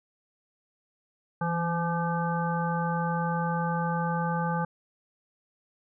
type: harmonic tone with a mistuned harmonic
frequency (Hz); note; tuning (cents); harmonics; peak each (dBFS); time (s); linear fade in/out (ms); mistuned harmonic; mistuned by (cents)
170.5; F3; -41; 1 / 3 / 5 / 7 / 9; -28 / -35 / -31 / -35 / -37; 1.41-4.65; 5; 1; -40
effects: none